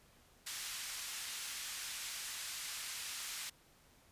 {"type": "band-pass noise", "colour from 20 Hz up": "white", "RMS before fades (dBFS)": -44, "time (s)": [0.46, 3.5], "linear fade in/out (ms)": 10, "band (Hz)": [1400, 8500], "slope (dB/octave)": 12, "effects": ["pink hiss -66 dBFS RMS until 4.11 s", "resampled to 32000 Hz"]}